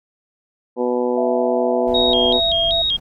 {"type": "harmonic tone", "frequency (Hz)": 123.3, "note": "B2", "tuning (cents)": -2, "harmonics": [2, 3, 4, 5, 6, 7, 8], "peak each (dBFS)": [-23, -22, -20, -31, -33, -28, -34], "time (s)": [0.76, 2.41], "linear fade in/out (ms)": 50}
{"type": "tone with pitch glide", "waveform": "sine", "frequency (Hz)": [664, 669.8], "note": ["E5", "E5"], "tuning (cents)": [12, 27], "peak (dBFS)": -20, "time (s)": [1.17, 2.82], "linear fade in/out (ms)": 5, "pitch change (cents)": 15, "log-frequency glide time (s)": [1.49, 2.09]}
{"type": "noise", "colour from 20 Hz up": "brown", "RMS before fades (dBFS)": -34, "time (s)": [1.87, 3], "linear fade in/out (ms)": 10}
{"type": "tone with vibrato", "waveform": "sine", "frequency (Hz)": 3495, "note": "A7", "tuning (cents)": -12, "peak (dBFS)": -16, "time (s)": [1.94, 2.97], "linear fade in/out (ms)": 10, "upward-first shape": "square", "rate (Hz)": 2.6, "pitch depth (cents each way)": 130}
{"effects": []}